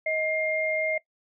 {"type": "tone pair together", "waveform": "sine", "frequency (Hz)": [630, 2117], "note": ["D#5", "C7"], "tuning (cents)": [21, 20], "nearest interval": "octave + major sixth", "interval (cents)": 2099, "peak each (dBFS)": -27, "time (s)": [0.06, 0.98], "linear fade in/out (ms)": 5, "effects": ["noise-tail reverb RT60 0.1 s tail -19 dB re dry"]}